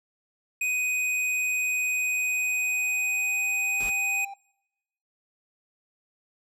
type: tone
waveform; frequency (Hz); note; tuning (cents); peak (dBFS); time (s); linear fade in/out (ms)
square; 2499; D#7; +7; -25; 0.61-4.25; 5
type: tone with exponential growth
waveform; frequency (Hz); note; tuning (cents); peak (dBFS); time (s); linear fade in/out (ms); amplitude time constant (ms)
triangle; 793; G5; +20; -34; 0.84-4.34; 5; 760
type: noise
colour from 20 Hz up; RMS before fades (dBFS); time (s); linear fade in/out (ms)
pink; -40; 3.8-3.9; 5
effects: noise-tail reverb RT60 0.9 s tail -26 dB re dry + low-pass 12000 Hz 12 dB/octave